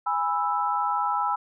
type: chord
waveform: sine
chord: E major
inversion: first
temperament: just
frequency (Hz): 824.1 / 988.9 / 1318.5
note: G#5 / B5 / E6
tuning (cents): -14 / +2 / 0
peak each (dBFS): -27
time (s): 0.06-1.36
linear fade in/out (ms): 10
effects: none